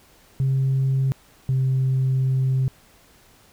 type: tone pair in turn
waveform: sine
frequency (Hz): 133.8 / 131.5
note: C3 / C3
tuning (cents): +39 / +9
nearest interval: unison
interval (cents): 30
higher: first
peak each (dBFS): -16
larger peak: neither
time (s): 0.4-1.12 / 1.49-2.68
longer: second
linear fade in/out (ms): 0
effects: tanh soft clip ceiling -15 dBFS + pink hiss -54 dBFS RMS until 3.52 s